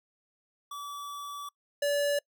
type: tone pair in turn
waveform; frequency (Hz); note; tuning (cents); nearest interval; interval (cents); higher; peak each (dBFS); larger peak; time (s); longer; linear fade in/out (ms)
square; 1151 / 575.5; D6 / D5; -35 / -35; octave; 1200; first; -38 / -26; second; 0.71-1.49 / 1.82-2.19; first; 5
effects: noise-tail reverb RT60 0.1 s tail -26 dB re dry